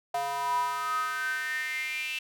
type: tone with high-pass filter sweep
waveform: square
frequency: 140 Hz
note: C#3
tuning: 18 cents sharp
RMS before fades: -31 dBFS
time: 0.14-2.19 s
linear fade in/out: 5 ms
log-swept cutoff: 750 to 2700 Hz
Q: 9.5
effects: none